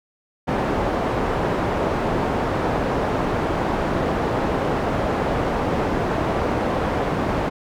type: low-pass noise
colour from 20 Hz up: white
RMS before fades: -22 dBFS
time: 0.47-7.5 s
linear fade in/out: 20 ms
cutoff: 750 Hz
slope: 12 dB/octave
effects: none